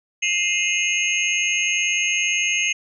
sine tone cluster, 2103 / 2489 / 2671 / 2913 / 6460 Hz, C7 / D#7 / E7 / F#7 / G#8, +8 / 0 / +22 / -28 / -49 cents, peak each -25 dBFS, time 0.22-2.73 s, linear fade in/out 10 ms, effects none

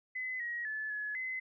sine tone with pitch steps, 2024 / 1897 / 1731 / 1700 / 2041 Hz, B6 / A#6 / A6 / G#6 / C7, +42 / +30 / -29 / +40 / -44 cents, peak -35 dBFS, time 0.15-1.4 s, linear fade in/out 10 ms, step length 250 ms, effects none

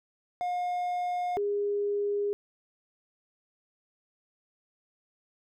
triangle / sine tone pair in turn, 715 / 408.2 Hz, F5 / G#4, +41 / -30 cents, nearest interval minor seventh, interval 971 cents, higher first, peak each -26 dBFS, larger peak neither, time 0.41-1.37 / 1.37-2.33 s, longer neither, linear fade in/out 0 ms, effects none

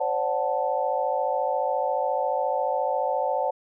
sine chord, D dominant seventh, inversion third, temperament equal with one note detuned, 523.3 / 577.6 / 740 / 880 Hz, C5 / D5 / F#5 / A5, 0 / -29 / 0 / 0 cents, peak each -28 dBFS, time 0-3.51 s, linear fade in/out 10 ms, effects none

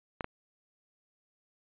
clicks, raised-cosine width 0.5 ms, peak -18 / -20 dBFS, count 2, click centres 0.208 / 0.244 s, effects resampled to 8000 Hz

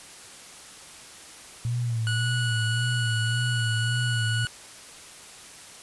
sine tone with vibrato, 116.54 Hz, A#2, in tune, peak -24 dBFS, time 1.65-4.45 s, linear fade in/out 0 ms, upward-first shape sine, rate 1.8 Hz, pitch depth 73 cents each way
25% pulse tone, 1466 Hz, F#6, 16 cents flat, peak -24 dBFS, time 2.07-4.47 s, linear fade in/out 0 ms
effects white hiss -45 dBFS RMS until 5.82 s + resampled to 24000 Hz

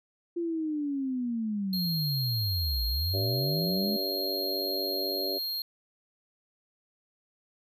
sine linear two-way sweep, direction down then up, 346.6 to 56.3 to 216.9 Hz, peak -28 dBFS, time 0.36-3.97 s, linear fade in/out 10 ms, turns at 2.86 s
square tone, 4234 Hz, C8, 20 cents sharp, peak -31 dBFS, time 1.73-5.62 s, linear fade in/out 2 ms
harmonic tone, 96 Hz, G2, 36 cents flat, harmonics 3 / 4 / 5 / 6 / 7, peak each -40 / -35 / -42 / -37 / -42 dBFS, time 3.13-5.39 s, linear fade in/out 20 ms
effects none

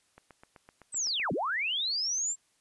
click train, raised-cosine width 0.5 ms, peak -35 dBFS, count 9, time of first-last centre 0.18-1.199 s, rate 7.85 Hz
sine linear two-way sweep, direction down then up, 8372 to 128.2 to 7560 Hz, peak -28 dBFS, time 0.92-2.36 s, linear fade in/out 50 ms, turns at 1.32 s
effects white hiss -70 dBFS RMS until 2.6 s + resampled to 24000 Hz

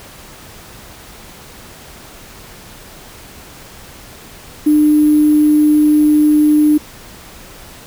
sine tone with sample-and-hold, 301 Hz, D4, 43 cents sharp, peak -7 dBFS, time 4.66-6.78 s, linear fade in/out 10 ms, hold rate 11025 Hz, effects pink hiss -37 dBFS RMS until 7.86 s

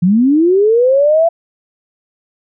sine linear sweep, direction up, 166.3 to 681 Hz, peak -7 dBFS, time 0.02-1.29 s, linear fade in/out 10 ms, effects none

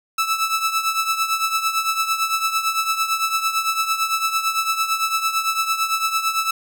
sawtooth tone with tremolo, 1314 Hz, E6, 6 cents flat, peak -12 dBFS, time 0.18-6.51 s, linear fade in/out 5 ms, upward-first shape triangle, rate 8.9 Hz, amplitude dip 75%, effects none

